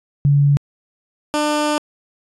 sine / 15% pulse tone pair in turn, 142.6 / 299 Hz, C#3 / D4, +49 / +31 cents, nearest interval octave + minor second, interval 1282 cents, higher second, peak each -10 dBFS, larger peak neither, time 0.25-0.57 / 1.34-1.78 s, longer second, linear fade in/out 0 ms, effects resampled to 24000 Hz

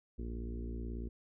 harmonic tone with a mistuned harmonic, 58.27 Hz, A#1, in tune, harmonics 1 / 2 / 3 / 4 / 5 / 6 / 7 / 8, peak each -39 / -49 / -54 / -46 / -53 / -50 / -54 / -60 dBFS, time 0.18-1.09 s, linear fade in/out 10 ms, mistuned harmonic 2, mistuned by -17 cents, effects none

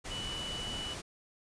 sine tone in noise, 2960 Hz, F#7, in tune, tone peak -38 dBFS, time 0.1-0.95 s, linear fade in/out 20 ms, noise pink, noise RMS -41 dBFS, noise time 0.04-1.02 s, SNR 0 dB, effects resampled to 22050 Hz

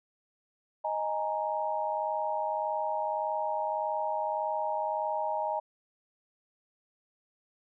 sine chord, D# suspended fourth, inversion none, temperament equal, 622.3 / 830.6 / 932.3 Hz, D#5 / G#5 / A#5, 0 / 0 / 0 cents, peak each -33 dBFS, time 0.84-5.6 s, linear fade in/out 10 ms, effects none

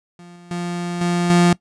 35% pulse tone with level steps, 174.61 Hz, F3, in tune, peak -37 / -39 / -21 / -15 / -9 dBFS, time 0.19-1.53 s, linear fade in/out 2 ms, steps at 0.36 / 0.51 / 1.01 / 1.3 s, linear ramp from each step 2 ms, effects noise-tail reverb RT60 0.1 s tail -20 dB re dry + resampled to 22050 Hz

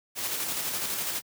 white noise with tremolo, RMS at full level -30 dBFS, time 0.15-1.22 s, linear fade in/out 50 ms, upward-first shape square, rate 12 Hz, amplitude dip 30%, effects high-pass 100 Hz 12 dB/octave

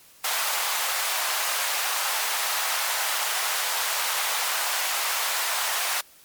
pink high-pass noise, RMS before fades -26 dBFS, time 0.24-6.01 s, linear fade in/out 5 ms, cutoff 740 Hz, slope 24 dB/octave, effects white hiss -53 dBFS RMS until 6.24 s + MP3 96 kbps

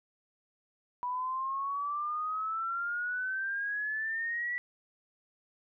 sine exponential sweep, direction up, 980 to 1962 Hz, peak -31 dBFS, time 1.03-4.58 s, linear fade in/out 0 ms, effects none

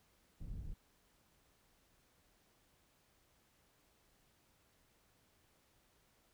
pink low-pass noise, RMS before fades -45 dBFS, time 0.4-0.74 s, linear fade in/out 10 ms, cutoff 120 Hz, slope 12 dB/octave, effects pink hiss -73 dBFS RMS until 6.33 s

